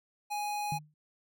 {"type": "tone", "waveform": "square", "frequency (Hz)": 830.6, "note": "G#5", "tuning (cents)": 0, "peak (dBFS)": -33, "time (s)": [0.3, 0.79], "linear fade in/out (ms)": 20}
{"type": "tone with exponential decay", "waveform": "sine", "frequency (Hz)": 151.5, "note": "D#3", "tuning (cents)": -46, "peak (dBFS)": -31, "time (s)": [0.72, 0.94], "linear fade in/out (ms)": 2, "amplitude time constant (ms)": 46}
{"effects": []}